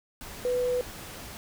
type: tone in noise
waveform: sine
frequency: 496 Hz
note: B4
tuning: 7 cents sharp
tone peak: -24 dBFS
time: 0.45-0.81 s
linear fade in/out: 0 ms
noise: pink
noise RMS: -42 dBFS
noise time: 0.21-1.37 s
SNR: +15 dB
effects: none